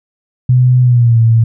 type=tone with pitch glide; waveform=sine; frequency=125.9 to 114.12 Hz; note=B2 to A#2; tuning=+34 to -36 cents; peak=-5 dBFS; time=0.49-1.44 s; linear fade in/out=5 ms; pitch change=-170 cents; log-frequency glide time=0.81-1.2 s; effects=none